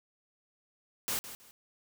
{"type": "noise with echo", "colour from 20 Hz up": "white", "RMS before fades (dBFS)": -33, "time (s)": [1.08, 1.19], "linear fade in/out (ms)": 0, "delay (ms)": 160, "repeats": 2, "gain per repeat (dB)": -12, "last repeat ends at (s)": 1.51, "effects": []}